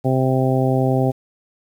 harmonic tone, 130.81 Hz, C3, in tune, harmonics 1 / 2 / 3 / 4 / 5 / 6, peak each -18 / -21 / -23 / -24 / -25 / -26 dBFS, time 0.04-1.12 s, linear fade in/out 20 ms, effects 8-bit

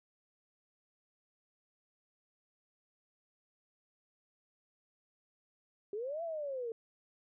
sine linear two-way sweep, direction up then down, 392 to 684 to 443.6 Hz, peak -36 dBFS, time 5.93-6.72 s, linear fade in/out 2 ms, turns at 6.23 s, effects none

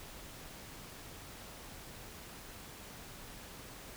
silence, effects pink hiss -50 dBFS RMS until 3.96 s

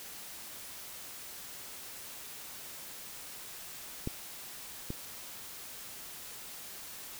clicks, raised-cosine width 3 ms, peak -20 / -23 dBFS, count 2, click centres 4.074 / 4.904 s, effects white hiss -46 dBFS RMS until 7.19 s

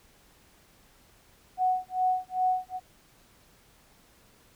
sine tone with tremolo, 740 Hz, F#5, in tune, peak -21 dBFS, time 1.57-2.8 s, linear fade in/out 50 ms, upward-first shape sine, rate 2.5 Hz, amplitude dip 100%, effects pink hiss -60 dBFS RMS until 4.55 s

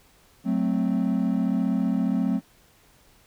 triangle chord, F# diminished, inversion none, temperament equal, 185 / 220 / 261.6 Hz, F#3 / A3 / C4, 0 / 0 / 0 cents, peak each -23 dBFS, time 0.44-2.41 s, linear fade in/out 50 ms, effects tanh soft clip ceiling -13 dBFS + pink hiss -58 dBFS RMS until 3.26 s

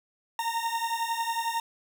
40% pulse beating tone pair, 915 / 926 Hz, A#5 / A#5, -32 / -12 cents, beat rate 11 Hz, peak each -30 dBFS, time 0.39-1.6 s, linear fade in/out 2 ms, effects none

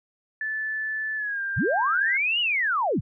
sine tone with pitch glide, 1746 to 1591.9 Hz, A6 to G6, -14 to +26 cents, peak -26 dBFS, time 0.41-2.17 s, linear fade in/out 2 ms, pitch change -160 cents, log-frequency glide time 1.16-1.41 s
sine linear two-way sweep, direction up then down, 55.8 to 2961 to 55.8 Hz, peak -21 dBFS, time 1.56-3.01 s, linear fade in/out 20 ms, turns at 2.4 s
effects none

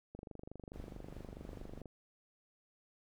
click train, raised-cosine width 2 ms, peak -34 dBFS, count 43, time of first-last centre 0.15-1.857 s, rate 24.6 Hz
brown noise with tremolo, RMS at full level -49 dBFS, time 0.73-1.82 s, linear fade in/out 10 ms, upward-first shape triangle, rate 2.8 Hz, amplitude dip 35%
effects none

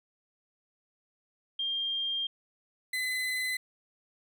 sine / 35% pulse tone pair in turn, 3201 / 2022 Hz, G7 / B6, +36 / +40 cents, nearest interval minor sixth, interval 796 cents, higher first, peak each -29 / -28 dBFS, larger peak second, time 1.59-2.27 / 2.93-3.57 s, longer first, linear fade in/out 5 ms, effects none

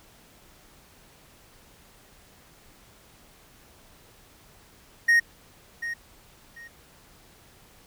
triangle tone with echo, 1865 Hz, A#6, in tune, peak -14 dBFS, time 5.08-5.2 s, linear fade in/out 10 ms, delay 740 ms, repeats 2, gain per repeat -13 dB, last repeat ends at 6.68 s, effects pink hiss -55 dBFS RMS until 7.86 s

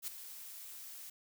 blue noise with ADSR envelope, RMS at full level -38 dBFS, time 0.02-1.1 s, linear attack 54 ms, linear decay 9 ms, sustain -11 dB, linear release 5 ms, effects none

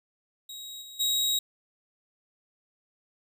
sawtooth tone with level steps, 3809 Hz, A#7, 37 cents sharp, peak -36 / -40 / -21 dBFS, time 0.49-1.39 s, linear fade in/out 5 ms, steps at 0.81 / 0.99 s, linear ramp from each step 20 ms, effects none

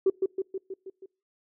sine tone with echo, 382.8 Hz, G4, 41 cents flat, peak -17 dBFS, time 0.06-0.1 s, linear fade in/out 5 ms, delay 160 ms, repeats 6, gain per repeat -4 dB, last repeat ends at 1.06 s, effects noise-tail reverb RT60 0.4 s tail -26 dB re dry + tanh soft clip ceiling -13 dBFS

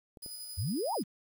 clicks, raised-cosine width 2 ms, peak -36 dBFS, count 2, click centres 0.172 / 0.262 s
15% pulse tone with tremolo, 4978 Hz, D#8, in tune, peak -34 dBFS, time 0.22-1.03 s, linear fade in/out 10 ms, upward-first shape square, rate 11 Hz, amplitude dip 25%
sine exponential two-way sweep, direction up then down, 77.2 to 987.8 to 155.1 Hz, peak -30 dBFS, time 0.57-1.04 s, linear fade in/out 20 ms, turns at 0.94 s
effects 10-bit

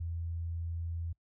sine tone, 83.8 Hz, E2, 29 cents sharp, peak -34 dBFS, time 0-1.13 s, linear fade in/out 10 ms, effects noise-tail reverb RT60 0.1 s tail -24 dB re dry

